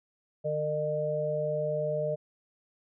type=harmonic tone; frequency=151.6 Hz; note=D#3; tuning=45 cents flat; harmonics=1 / 3 / 4; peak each=-35 / -34 / -29 dBFS; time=0.44-2.16 s; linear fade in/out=20 ms; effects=none